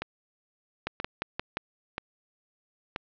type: two click trains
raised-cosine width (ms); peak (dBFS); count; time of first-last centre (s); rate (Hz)
0.3; -13 / -15; 5 / 4; 0.87-1.571 / 0.02-2.961; 5.71 / 1.02
effects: low-pass 4000 Hz 12 dB/octave